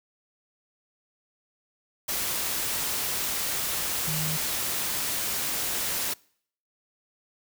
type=tone in noise; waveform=sine; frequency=155.56 Hz; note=D#3; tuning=in tune; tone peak=-30 dBFS; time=4.07-4.37 s; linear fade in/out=10 ms; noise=white; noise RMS=-29 dBFS; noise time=2.08-6.14 s; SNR=-4 dB; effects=noise-tail reverb RT60 0.6 s tail -25 dB re dry